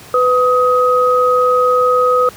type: tone pair together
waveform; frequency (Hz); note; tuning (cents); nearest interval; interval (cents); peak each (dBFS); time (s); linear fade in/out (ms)
sine; 499.9 / 1259.7; B4 / D#6; +21 / +21; octave + major third; 1600; -12; 0.14-2.29; 2
effects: pink hiss -37 dBFS RMS until 2.36 s + high-pass 80 Hz 12 dB/octave